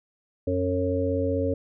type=harmonic tone with a mistuned harmonic; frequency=91.4 Hz; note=F#2; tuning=21 cents flat; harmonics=1 / 3 / 5 / 6; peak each=-28 / -28 / -28 / -28 dBFS; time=0.47-1.54 s; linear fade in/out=5 ms; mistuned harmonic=5; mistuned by=-16 cents; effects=none